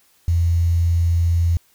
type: tone with quantisation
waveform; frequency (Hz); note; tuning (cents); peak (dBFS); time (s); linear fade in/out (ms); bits
sine; 84.9; F2; -48; -14; 0.28-1.57; 0; 7
effects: white hiss -58 dBFS RMS until 1.74 s